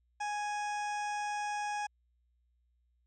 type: harmonic tone with a mistuned harmonic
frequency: 830.6 Hz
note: G#5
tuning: in tune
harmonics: 1 / 2 / 3 / 4 / 6 / 7 / 8 / 9 / 10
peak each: -34 / -42 / -45 / -54 / -52 / -53 / -55 / -62 / -57 dBFS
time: 0.2-1.87 s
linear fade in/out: 10 ms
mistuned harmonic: 6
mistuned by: +58 cents
effects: added 60 Hz sine -70 dBFS peak until 3.06 s